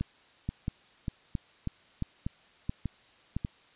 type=two click trains; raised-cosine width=5 ms; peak=-18 / -19 dBFS; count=6 / 6; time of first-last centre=0.01-3.366 / 0.49-3.449 s; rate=1.49 / 1.69 Hz; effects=white hiss -60 dBFS RMS until 3.75 s + resampled to 8000 Hz